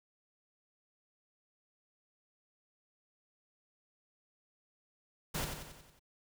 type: noise with echo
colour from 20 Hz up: pink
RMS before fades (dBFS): -36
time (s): 5.34-5.45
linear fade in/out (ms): 10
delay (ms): 91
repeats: 6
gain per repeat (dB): -5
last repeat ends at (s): 5.996
effects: none